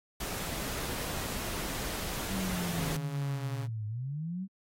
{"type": "noise", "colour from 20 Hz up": "pink", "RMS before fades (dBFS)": -37, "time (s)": [0.2, 2.97], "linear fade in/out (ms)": 5}
{"type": "linear two-way sweep", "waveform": "sine", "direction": "down then up", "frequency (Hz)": [196.8, 104.4, 196.8], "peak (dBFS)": -33, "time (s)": [2.27, 4.48], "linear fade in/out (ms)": 50, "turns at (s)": 3.87}
{"type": "tone with pitch glide", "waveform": "sawtooth", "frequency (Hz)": [140, 138.47], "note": ["C#3", "C#3"], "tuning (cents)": [18, -2], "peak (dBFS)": -34, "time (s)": [2.75, 3.68], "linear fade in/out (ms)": 50, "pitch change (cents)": -20, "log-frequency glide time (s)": [3.34, 3.46]}
{"effects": ["AAC 48 kbps"]}